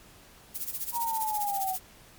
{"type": "noise with tremolo", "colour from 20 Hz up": "violet", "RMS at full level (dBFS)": -31, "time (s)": [0.54, 1.8], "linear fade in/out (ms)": 20, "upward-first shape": "sine", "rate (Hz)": 15, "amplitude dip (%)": 80}
{"type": "linear sweep", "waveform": "sine", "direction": "down", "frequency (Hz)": [955, 740], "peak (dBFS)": -28, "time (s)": [0.92, 1.77], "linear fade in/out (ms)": 50}
{"effects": ["pink hiss -54 dBFS RMS until 2.18 s", "MP3 96 kbps"]}